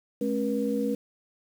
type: tone cluster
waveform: sine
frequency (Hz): 213.4 / 271.6 / 480.5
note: G#3 / C#4 / B4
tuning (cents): +47 / -35 / -48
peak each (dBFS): -29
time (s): 0.21-0.95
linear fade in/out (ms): 5
effects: 8-bit